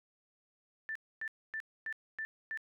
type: tone bursts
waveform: sine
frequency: 1770 Hz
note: A6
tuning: 10 cents sharp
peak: -36 dBFS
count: 6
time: 0.89-2.574 s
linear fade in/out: 0 ms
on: 64 ms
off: 260 ms
effects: none